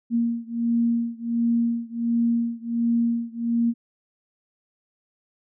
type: beating tone pair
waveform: sine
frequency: 233.1 / 234.5 Hz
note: A#3 / A#3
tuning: 0 / +11 cents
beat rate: 1.4 Hz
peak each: -23 / -24 dBFS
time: 0.1-3.74 s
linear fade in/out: 50 ms
effects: none